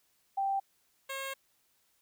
sine / 10% pulse tone pair in turn, 784 / 540.5 Hz, G5 / C#5, 0 / -44 cents, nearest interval tritone, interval 644 cents, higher first, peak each -28 dBFS, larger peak neither, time 0.37-0.6 / 1.09-1.34 s, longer second, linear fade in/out 10 ms, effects white hiss -72 dBFS RMS until 2.01 s

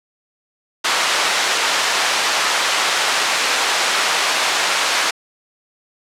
pink band-pass noise, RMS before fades -18 dBFS, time 0.84-5.11 s, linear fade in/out 10 ms, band 860 to 6400 Hz, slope 12 dB/octave, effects low-pass 12000 Hz 12 dB/octave

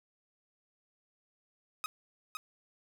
sawtooth tone with echo, 1261 Hz, D#6, 23 cents sharp, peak -30 dBFS, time 1.84-1.86 s, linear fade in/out 0 ms, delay 510 ms, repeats 1, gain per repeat -4 dB, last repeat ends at 2.37 s, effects none

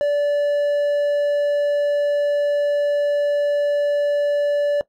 triangle tone, 580 Hz, D5, 22 cents flat, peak -14 dBFS, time 0.01-4.81 s, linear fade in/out 0 ms, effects noise-tail reverb RT60 0.1 s tail -18 dB re dry

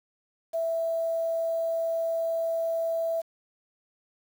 sine tone with quantisation, 659.3 Hz, E5, in tune, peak -25 dBFS, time 0.53-3.22 s, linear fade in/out 20 ms, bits 8, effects none

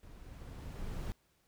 brown noise with level ramp, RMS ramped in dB -53 to -38 dBFS, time 0.03-1.12 s, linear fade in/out 0 ms, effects pink hiss -73 dBFS RMS until 1.47 s

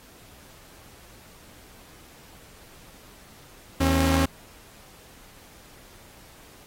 sawtooth tone pair together, 80.3 / 270.1 Hz, E2 / C#4, -45 / -45 cents, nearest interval octave + major sixth, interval 2100 cents, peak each -18 dBFS, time 3.8-4.26 s, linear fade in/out 10 ms, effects pink hiss -51 dBFS RMS until 6.66 s + AAC 48 kbps

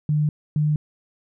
sine tone pair in turn, 150.3 / 150.94 Hz, D3 / D3, +40 / +48 cents, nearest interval unison, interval 8 cents, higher second, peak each -17 dBFS, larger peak neither, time 0.09-0.29 / 0.56-0.76 s, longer neither, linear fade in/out 2 ms, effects none

